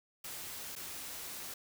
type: noise with dropouts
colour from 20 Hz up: white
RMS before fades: -44 dBFS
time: 0.24-1.54 s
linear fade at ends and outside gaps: 5 ms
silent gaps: 0.754-0.761 s
effects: none